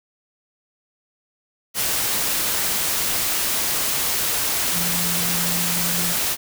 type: tone in noise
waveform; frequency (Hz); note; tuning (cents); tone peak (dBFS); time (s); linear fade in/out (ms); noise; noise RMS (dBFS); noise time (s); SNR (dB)
sine; 173.4; F3; -12; -28; 4.72-6.16; 50; white; -22; 1.74-6.37; -9
effects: none